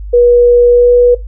sine tone with pitch glide, 483.3 to 487.5 Hz, B4 to B4, -38 to -23 cents, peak -3 dBFS, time 0.13-1.15 s, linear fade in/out 10 ms, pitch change +15 cents, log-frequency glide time 0.69-0.92 s, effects noise-tail reverb RT60 0.2 s tail -17 dB re dry + added 50 Hz sine -21 dBFS peak until 1.27 s

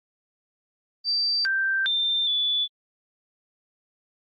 sine tone with pitch steps, 4666 / 1567 / 3584 / 3460 Hz, D8 / G6 / A7 / A7, -12 / -1 / +31 / -30 cents, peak -21 dBFS, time 1.04-2.68 s, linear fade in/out 50 ms, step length 410 ms, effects Opus 32 kbps

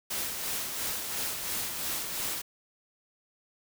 white noise with tremolo, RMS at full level -32 dBFS, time 0.1-2.42 s, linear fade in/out 10 ms, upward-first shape sine, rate 2.9 Hz, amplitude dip 40%, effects none

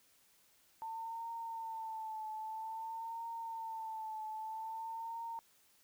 sine tone with vibrato, 894 Hz, A5, 27 cents sharp, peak -40 dBFS, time 0.82-5.39 s, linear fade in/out 0 ms, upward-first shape triangle, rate 0.51 Hz, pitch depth 55 cents each way, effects white hiss -69 dBFS RMS until 5.83 s

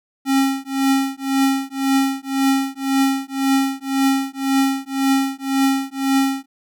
square tone with tremolo, 270.5 Hz, C#4, 42 cents flat, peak -13 dBFS, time 0.25-6.46 s, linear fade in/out 50 ms, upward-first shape triangle, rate 1.9 Hz, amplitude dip 100%, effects none

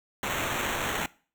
blue noise with sample-and-hold, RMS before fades -30 dBFS, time 0.23-1.06 s, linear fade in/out 0 ms, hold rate 4900 Hz, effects noise-tail reverb RT60 0.4 s tail -21 dB re dry

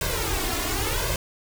pink noise with flanger, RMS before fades -26 dBFS, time 0.01-1.16 s, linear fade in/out 2 ms, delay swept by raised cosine 1.9 to 2.88 ms, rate 0.91 Hz, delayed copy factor +1, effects none

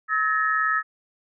sine tone cluster, 1289 / 1710 / 1849 Hz, E6 / A6 / A#6, -39 / -50 / -15 cents, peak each -22 / -25 / -27 dBFS, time 0.08-0.83 s, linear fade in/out 50 ms, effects none

